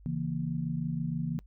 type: chord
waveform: sine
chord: A# diminished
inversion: first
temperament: equal with one note detuned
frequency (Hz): 138.59 / 164.81 / 233.8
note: C#3 / E3 / A#3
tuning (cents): 0 / 0 / +5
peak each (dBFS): -35 / -32 / -36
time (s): 0.06-1.39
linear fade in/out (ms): 0
effects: noise-tail reverb RT60 0.1 s tail -26 dB re dry + added 50 Hz sine -51 dBFS peak until 1.46 s